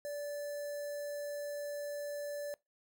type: tone with notch filter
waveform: square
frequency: 581 Hz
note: D5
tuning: 19 cents flat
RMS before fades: -40 dBFS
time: 0.05-2.54 s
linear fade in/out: 0 ms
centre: 2900 Hz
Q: 0.65
effects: noise-tail reverb RT60 0.2 s tail -23 dB re dry